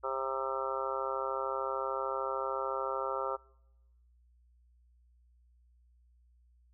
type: harmonic tone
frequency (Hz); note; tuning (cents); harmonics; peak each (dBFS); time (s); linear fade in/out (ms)
133.4; C3; +34; 3 / 4 / 5 / 6 / 7 / 8 / 9 / 10; -40 / -37 / -44 / -44 / -40 / -47 / -39 / -39; 0.03-3.37; 20
effects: noise-tail reverb RT60 1.0 s tail -26 dB re dry + added 60 Hz sine -62 dBFS peak until 6.73 s